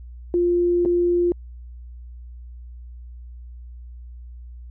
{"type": "tone with dropouts", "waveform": "sine", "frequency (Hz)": 349.7, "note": "F4", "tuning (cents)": 2, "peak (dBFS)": -16, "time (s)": [0.34, 1.32], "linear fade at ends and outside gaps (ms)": 1, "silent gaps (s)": [0.851, 0.858], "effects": ["added 60 Hz sine -36 dBFS peak until 4.7 s"]}